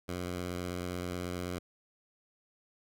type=tone with vibrato; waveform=10% pulse; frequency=89.3 Hz; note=F2; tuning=39 cents sharp; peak=-27 dBFS; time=0.08-1.59 s; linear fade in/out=10 ms; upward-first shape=square; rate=16 Hz; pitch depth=22 cents each way; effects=none